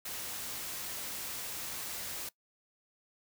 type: noise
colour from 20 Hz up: white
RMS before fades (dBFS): -40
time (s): 0.05-2.29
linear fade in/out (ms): 5
effects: noise-tail reverb RT60 0.1 s tail -20 dB re dry